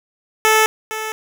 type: tone with echo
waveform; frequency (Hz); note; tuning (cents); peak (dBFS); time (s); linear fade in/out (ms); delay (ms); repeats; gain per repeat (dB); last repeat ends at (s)
10% pulse; 436.6; A4; -13; -3; 0.45-0.66; 0; 460; 1; -12; 1.12
effects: none